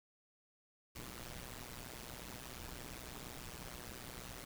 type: noise with amplitude modulation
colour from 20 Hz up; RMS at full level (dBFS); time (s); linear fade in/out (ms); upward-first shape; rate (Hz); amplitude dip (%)
pink; -45; 0.95-4.45; 10; sine; 123; 95
effects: none